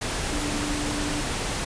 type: tone in noise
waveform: sine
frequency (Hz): 293.7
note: D4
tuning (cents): 0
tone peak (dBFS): -30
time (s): 0.32-1.21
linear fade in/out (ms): 10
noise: pink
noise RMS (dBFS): -28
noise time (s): 0.01-1.65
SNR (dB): -5
effects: resampled to 22050 Hz